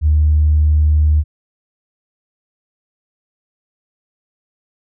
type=tone; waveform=sine; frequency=76 Hz; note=D#2; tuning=40 cents flat; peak=-8 dBFS; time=0.01-1.24 s; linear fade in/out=50 ms; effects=tanh soft clip ceiling -4 dBFS